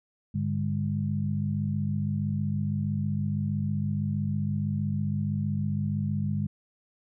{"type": "tone cluster", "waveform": "sine", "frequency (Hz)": [101.6, 147.8, 203.2], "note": ["G#2", "D3", "G#3"], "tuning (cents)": [-38, 11, -38], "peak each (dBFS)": -30, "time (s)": [0.34, 6.47], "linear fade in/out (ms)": 10, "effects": []}